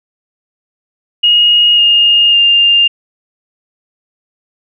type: tone with pitch steps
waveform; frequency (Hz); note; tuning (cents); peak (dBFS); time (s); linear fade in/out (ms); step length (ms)
sine; 2872 / 2837 / 2803; F7 / F7 / F7; +48 / +27 / +6; -5; 1.23-2.88; 10; 550
effects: none